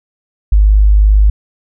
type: tone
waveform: sine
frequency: 51.3 Hz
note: G#1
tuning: 21 cents flat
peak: -4 dBFS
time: 0.52-1.3 s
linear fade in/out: 5 ms
effects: none